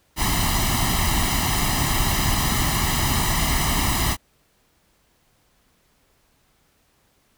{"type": "noise with comb filter", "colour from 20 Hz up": "pink", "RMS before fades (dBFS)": -21, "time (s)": [0.16, 4.17], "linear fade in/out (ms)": 50, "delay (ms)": 1, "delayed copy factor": 0.8, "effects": ["pink hiss -63 dBFS RMS until 7.37 s"]}